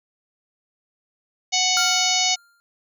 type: harmonic tone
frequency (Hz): 740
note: F#5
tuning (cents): 0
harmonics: 1 / 3 / 4 / 5 / 6 / 7 / 8 / 9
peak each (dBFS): -26 / -26 / -26 / -26 / -26 / -26 / -26 / -26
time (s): 1.52-2.36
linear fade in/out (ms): 20
type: tone with exponential decay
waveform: square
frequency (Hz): 1396.9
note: F6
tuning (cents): 0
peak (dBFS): -22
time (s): 1.77-2.6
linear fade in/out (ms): 0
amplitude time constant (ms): 180
effects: none